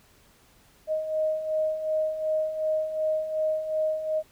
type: beating tone pair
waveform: sine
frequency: 622.3 / 625 Hz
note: D#5 / D#5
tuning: 0 / +8 cents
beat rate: 2.7 Hz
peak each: -32 / -25 dBFS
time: 0.87-4.23 s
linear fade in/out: 50 ms
effects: pink hiss -59 dBFS RMS until 4.31 s